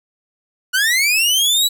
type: linear sweep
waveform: sawtooth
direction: up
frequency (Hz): 1442 to 3970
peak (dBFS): -10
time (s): 0.73-1.69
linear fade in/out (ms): 20
effects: none